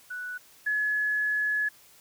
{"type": "tone pair in turn", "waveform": "sine", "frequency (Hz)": [1480, 1700.3], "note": ["F#6", "G#6"], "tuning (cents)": [0, 40], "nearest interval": "major second", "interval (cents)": 240, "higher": "second", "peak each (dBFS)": [-33, -24], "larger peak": "second", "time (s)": [[0.1, 0.38], [0.66, 1.69]], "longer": "second", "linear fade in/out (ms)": 10, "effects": ["white hiss -56 dBFS RMS until 2 s"]}